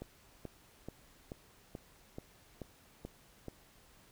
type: click train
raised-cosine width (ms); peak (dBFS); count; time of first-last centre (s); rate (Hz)
2; -29; 9; 0.02-3.483; 2.31
effects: pink hiss -63 dBFS RMS until 4.11 s